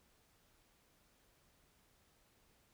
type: silence
effects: pink hiss -72 dBFS RMS until 2.73 s